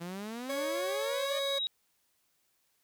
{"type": "exponential sweep", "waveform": "sawtooth", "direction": "up", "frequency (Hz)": [166.7, 622.3], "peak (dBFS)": -34, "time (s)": [0, 1.4], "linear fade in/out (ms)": 20}
{"type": "tone with exponential growth", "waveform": "sine", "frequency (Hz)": 3822, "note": "A#7", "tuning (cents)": 43, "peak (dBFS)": -29, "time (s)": [0.01, 1.67], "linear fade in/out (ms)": 0, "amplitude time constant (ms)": 360}
{"type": "tone", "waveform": "40% pulse", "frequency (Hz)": 554.4, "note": "C#5", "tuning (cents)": 0, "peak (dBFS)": -31, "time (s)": [0.49, 1.59], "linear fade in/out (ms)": 10}
{"effects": ["white hiss -74 dBFS RMS until 2.83 s"]}